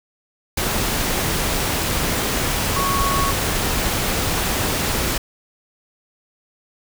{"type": "tone in noise", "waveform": "sine", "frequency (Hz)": 1108.7, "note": "C#6", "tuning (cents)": 0, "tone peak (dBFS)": -20, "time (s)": [2.76, 3.31], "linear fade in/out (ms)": 5, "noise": "pink", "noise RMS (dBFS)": -21, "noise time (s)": [0.57, 5.18], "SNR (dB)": -2, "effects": []}